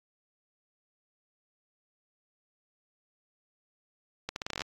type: accelerating click train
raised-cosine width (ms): 0.2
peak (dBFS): -16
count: 11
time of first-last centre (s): 4.29-4.618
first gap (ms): 71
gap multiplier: 0.81
effects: AAC 48 kbps